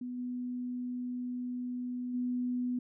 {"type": "tone with level steps", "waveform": "sine", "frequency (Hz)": 247.7, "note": "B3", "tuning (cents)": 5, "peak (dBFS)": [-36, -34, -30], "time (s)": [0.01, 2.79], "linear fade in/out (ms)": 5, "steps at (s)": [0.17, 2.13], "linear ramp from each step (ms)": 20, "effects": []}